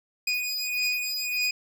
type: beating tone pair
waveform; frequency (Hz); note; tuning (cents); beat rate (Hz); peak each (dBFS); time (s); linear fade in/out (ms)
25% pulse; 2476 / 2477.7; D#7 / D#7; -9 / -8; 1.7; -25; 0.27-1.51; 5
effects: none